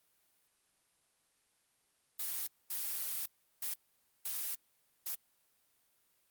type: noise bursts at uneven times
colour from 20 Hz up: blue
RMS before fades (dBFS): -38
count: 5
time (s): 2.19-2.47 / 2.7-3.26 / 3.62-3.74 / 4.25-4.55 / 5.06-5.15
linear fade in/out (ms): 5
effects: white hiss -74 dBFS RMS until 6.3 s + Opus 32 kbps